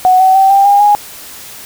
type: tone with pitch steps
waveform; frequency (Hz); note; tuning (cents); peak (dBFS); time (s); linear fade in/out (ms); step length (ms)
sine; 740 / 756.4 / 773.2 / 790.4 / 807.9 / 825.8; F#5 / F#5 / G5 / G5 / G#5 / G#5; 0 / +38 / -24 / +14 / -48 / -10; -4; 0.05-0.95; 0; 150
effects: white hiss -31 dBFS RMS until 1.65 s